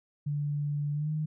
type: tone with pitch glide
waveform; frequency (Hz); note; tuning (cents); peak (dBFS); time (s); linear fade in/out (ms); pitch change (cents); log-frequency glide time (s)
sine; 146 to 154.06; D3 to D#3; -10 to -17; -28; 0.26-1.26; 10; +93; 0.93-1.11
effects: none